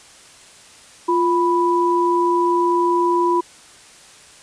sine tone pair together, 348.5 / 987.8 Hz, F4 / B5, -4 / 0 cents, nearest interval octave + tritone, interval 1804 cents, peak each -17 dBFS, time 1.08-3.41 s, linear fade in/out 10 ms, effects white hiss -45 dBFS RMS until 4.42 s + resampled to 22050 Hz

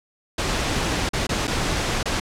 pink noise with dropouts, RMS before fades -23 dBFS, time 0.38-2.2 s, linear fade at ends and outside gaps 5 ms, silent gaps 1.091-1.133 / 1.269-1.291 / 1.472-1.477 / 2.03-2.056 s, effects low-pass 7000 Hz 12 dB/octave

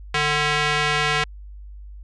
square tone with band-pass filter, 149.2 Hz, D3, 28 cents sharp, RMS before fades -21 dBFS, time 0.14-1.24 s, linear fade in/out 5 ms, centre 2300 Hz, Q 1.1, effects added 50 Hz sine -36 dBFS peak until 2.03 s + resampled to 22050 Hz

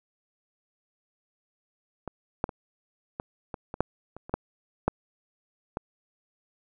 clicks, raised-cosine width 1 ms, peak -20 / -10 / -23 / -18 / -20 / -21 / -8 / -27 / -27 / -11 / -8 / -16 dBFS, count 12, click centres 2.077 / 2.441 / 2.492 / 3.199 / 3.542 / 3.741 / 3.806 / 4.166 / 4.295 / 4.34 / 4.88 / 5.771 s, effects none

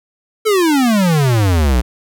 square exponential sweep, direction down, 450 to 56.9 Hz, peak -11 dBFS, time 0.45-1.82 s, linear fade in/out 20 ms, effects none

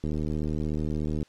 click train, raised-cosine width 3 ms, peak -18 dBFS, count 92, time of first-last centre 0.04-1.228 s, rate 76.6 Hz, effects white hiss -60 dBFS RMS until 1.28 s + low-pass 5000 Hz 12 dB/octave

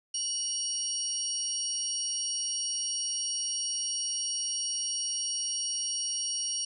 sine tone cluster, 2923 / 4537 / 5620 / 8940 Hz, F#7 / C#8 / F8 / C#9, -22 / +39 / +10 / +14 cents, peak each -39 / -39 / -31 / -38 dBFS, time 0.14-6.65 s, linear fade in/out 5 ms, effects none

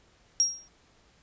sine tone with exponential decay, 5620 Hz, F8, 10 cents sharp, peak -17 dBFS, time 0.4-0.68 s, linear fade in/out 0 ms, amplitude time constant 59 ms, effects pink hiss -62 dBFS RMS until 1.22 s + resampled to 16000 Hz

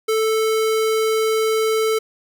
square tone, 440 Hz, A4, in tune, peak -17 dBFS, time 0.08-1.99 s, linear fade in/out 10 ms, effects none

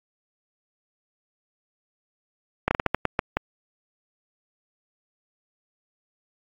slowing click train, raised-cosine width 0.5 ms, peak -5 dBFS, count 9, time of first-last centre 2.68-3.37 s, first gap 30 ms, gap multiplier 1.29, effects AAC 64 kbps

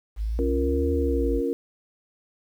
sine exponential two-way sweep, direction up then down, 51.1 to 77.78 to 51.1 Hz, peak -24 dBFS, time 0.16-1.42 s, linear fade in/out 50 ms, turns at 0.92 s
sine chord, Bb minor, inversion first, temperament equal, 277.2 / 349.2 / 466.2 Hz, Db4 / F4 / Bb4, 0 / 0 / 0 cents, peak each -27 / -29 / -26 dBFS, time 0.39-1.53 s, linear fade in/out 0 ms
effects 9-bit

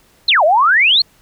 sine exponential two-way sweep, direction down then up, 4435 to 583 to 4435 Hz, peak -8 dBFS, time 0.28-1.02 s, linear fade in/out 5 ms, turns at 0.44 s, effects pink hiss -52 dBFS RMS until 1.21 s

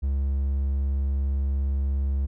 triangle tone, 68.6 Hz, C#2, 17 cents flat, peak -20 dBFS, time 0.02-2.27 s, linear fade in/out 20 ms, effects none

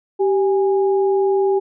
sine tone pair together, 388.9 / 824 Hz, G4 / G#5, -14 / -14 cents, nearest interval octave + minor second, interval 1300 cents, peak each -14 / -24 dBFS, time 0.19-1.6 s, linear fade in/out 20 ms, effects none

